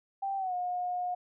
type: tone with pitch glide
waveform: sine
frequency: 784 to 718.9 Hz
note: G5 to F5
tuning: 0 to +50 cents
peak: -30 dBFS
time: 0.22-1.15 s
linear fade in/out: 10 ms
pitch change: -150 cents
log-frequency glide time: 0.37-0.54 s
effects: none